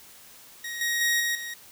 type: tone with level steps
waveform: sawtooth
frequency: 1884 Hz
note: A#6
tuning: 18 cents sharp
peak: -29 / -21 / -18 / -21 / -30 dBFS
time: 0.64-1.54 s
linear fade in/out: 5 ms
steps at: 0.81 / 1.01 / 1.2 / 1.35 s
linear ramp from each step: 2 ms
effects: white hiss -50 dBFS RMS until 1.71 s